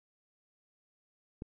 click, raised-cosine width 3 ms, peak -27 dBFS, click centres 1.421 s, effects none

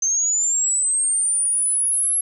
sine linear sweep, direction up, 6240 to 11175 Hz, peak -17 dBFS, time 0.02-2.21 s, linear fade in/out 5 ms, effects none

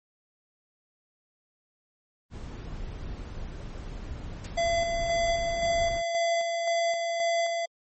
brown noise, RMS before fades -37 dBFS, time 2.3-6.03 s, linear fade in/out 50 ms
white noise with exponential decay, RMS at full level -39 dBFS, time 4.44-4.65 s, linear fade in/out 5 ms, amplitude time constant 45 ms
square tone with tremolo, 677 Hz, E5, 46 cents sharp, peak -24 dBFS, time 4.57-7.66 s, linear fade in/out 10 ms, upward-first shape square, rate 1.9 Hz, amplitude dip 35%
effects MP3 32 kbps

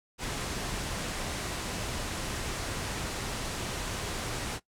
pink low-pass noise, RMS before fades -35 dBFS, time 0.18-4.6 s, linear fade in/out 50 ms, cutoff 10000 Hz, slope 24 dB/octave, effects noise-tail reverb RT60 0.1 s tail -18 dB re dry

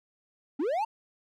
triangle linear sweep, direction up, 251 to 932.3 Hz, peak -24 dBFS, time 0.59-0.85 s, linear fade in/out 10 ms, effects none

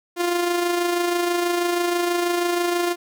sawtooth tone with amplitude modulation, 349.2 Hz, F4, in tune, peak -14 dBFS, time 0.16-2.96 s, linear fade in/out 50 ms, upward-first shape sine, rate 26.2 Hz, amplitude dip 40%, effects none

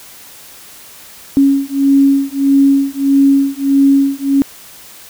sine beating tone pair, 275.3 / 276.9 Hz, C#4 / C#4, -12 / -2 cents, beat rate 1.6 Hz, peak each -11 dBFS, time 1.37-4.42 s, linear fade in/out 0 ms, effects white hiss -37 dBFS RMS until 5.09 s

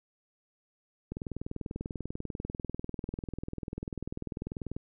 click train, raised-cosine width 3 ms, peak -23 dBFS, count 75, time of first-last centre 1.12-4.765 s, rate 20.3 Hz, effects none

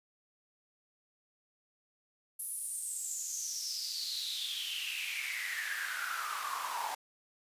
pink noise with high-pass filter sweep, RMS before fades -38 dBFS, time 2.39-6.95 s, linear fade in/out 5 ms, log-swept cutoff 11000 to 860 Hz, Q 7.6, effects resampled to 32000 Hz

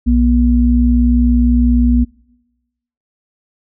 sine tone pair together, 61 / 241.5 Hz, B1 / B3, -21 / -39 cents, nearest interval 2 octaves, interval 2382 cents, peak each -11 dBFS, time 0.06-2.05 s, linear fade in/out 20 ms, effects noise-tail reverb RT60 1.0 s tail -25 dB re dry

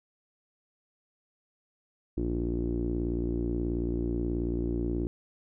sawtooth tone with low-pass filter, 58.5 Hz, A#1, 7 cents sharp, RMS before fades -30 dBFS, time 2.17-5.07 s, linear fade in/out 0 ms, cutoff 330 Hz, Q 7.8, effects none

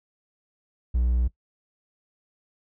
triangle tone, 60.7 Hz, B1, 29 cents flat, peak -18 dBFS, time 0.94-1.28 s, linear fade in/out 10 ms, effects noise-tail reverb RT60 0.1 s tail -19 dB re dry

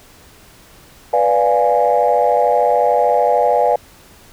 sine chord, B diminished seventh, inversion none, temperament equal, 493.9 / 587.3 / 698.5 / 830.6 Hz, B4 / D5 / F5 / Ab5, 0 / 0 / 0 / 0 cents, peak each -16 dBFS, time 1.13-3.76 s, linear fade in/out 5 ms, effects tanh soft clip ceiling -3 dBFS + pink hiss -45 dBFS RMS until 4.32 s

